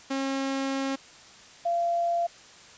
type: tone pair in turn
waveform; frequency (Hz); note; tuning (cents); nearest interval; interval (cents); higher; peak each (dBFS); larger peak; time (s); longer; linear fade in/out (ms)
sawtooth / sine; 270.7 / 686.3; C#4 / F5; -41 / -30; octave + major third; 1611; second; -23; neither; 0.1-0.96 / 1.65-2.27; first; 10
effects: white hiss -50 dBFS RMS until 2.77 s + resampled to 16000 Hz